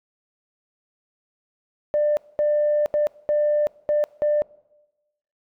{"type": "tone bursts at uneven times", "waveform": "sine", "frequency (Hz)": 595, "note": "D5", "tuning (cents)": 22, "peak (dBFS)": -16, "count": 6, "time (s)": [[1.94, 2.17], [2.39, 2.86], [2.94, 3.07], [3.29, 3.67], [3.89, 4.04], [4.22, 4.42]], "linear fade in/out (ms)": 0, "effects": ["noise-tail reverb RT60 1.0 s tail -22 dB re dry", "tanh soft clip ceiling -13 dBFS"]}